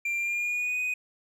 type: tone with pitch glide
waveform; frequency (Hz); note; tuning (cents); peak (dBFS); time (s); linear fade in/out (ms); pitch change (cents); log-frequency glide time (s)
triangle; 2375 to 2492; D7 to D#7; +19 to +2; -25; 0.05-0.94; 5; +83; 0.17-0.8
effects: none